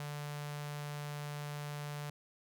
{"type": "tone with notch filter", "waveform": "sawtooth", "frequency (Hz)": 146.83, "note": "D3", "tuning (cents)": 0, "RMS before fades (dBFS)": -42, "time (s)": [0, 2.1], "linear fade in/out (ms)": 2, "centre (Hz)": 310, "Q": 0.92, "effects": []}